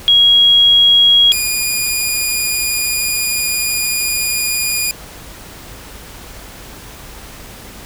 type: tone pair in turn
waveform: sine / 10% pulse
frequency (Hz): 3300 / 2441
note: G#7 / D#7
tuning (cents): -12 / -34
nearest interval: perfect fourth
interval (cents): 522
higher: first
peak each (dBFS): -6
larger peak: neither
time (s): 0.08-1.32 / 1.32-4.91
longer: second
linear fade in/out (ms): 0
effects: added 50 Hz sine -39 dBFS peak until 7.85 s + pink hiss -35 dBFS RMS until 7.85 s